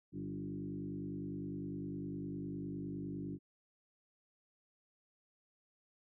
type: tone with frequency modulation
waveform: sine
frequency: 230.7 Hz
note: A#3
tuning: 18 cents flat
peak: -39 dBFS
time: 0.12-3.39 s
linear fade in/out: 50 ms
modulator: 49.9 Hz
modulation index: 2.2
effects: none